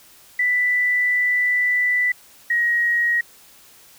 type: tone pair in turn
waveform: sine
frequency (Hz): 1980 / 1891.2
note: B6 / A#6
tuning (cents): +4 / +24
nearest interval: minor second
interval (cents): 80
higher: first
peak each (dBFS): -16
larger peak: neither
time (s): 0.39-2.12 / 2.5-3.21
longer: first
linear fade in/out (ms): 5
effects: white hiss -49 dBFS RMS until 3.98 s